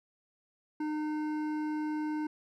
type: tone with hard clipping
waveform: sine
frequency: 305 Hz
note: D#4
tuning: 34 cents flat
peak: -33 dBFS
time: 0.8-2.27 s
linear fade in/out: 5 ms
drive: 11 dB
effects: none